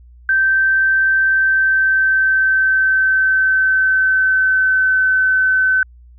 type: tone with pitch glide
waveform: sine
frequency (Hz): 1556 to 1523.1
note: G6 to F#6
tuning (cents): -13 to +50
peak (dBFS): -11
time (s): 0.29-5.83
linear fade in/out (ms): 2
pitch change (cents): -37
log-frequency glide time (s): 1.22-5.01
effects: added 60 Hz sine -40 dBFS peak until 6.18 s